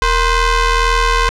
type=ring-modulated tone; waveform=sawtooth; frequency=506 Hz; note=B4; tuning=42 cents sharp; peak=-4 dBFS; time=0.02-1.29 s; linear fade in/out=0 ms; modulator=547 Hz; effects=low-pass 6000 Hz 12 dB/octave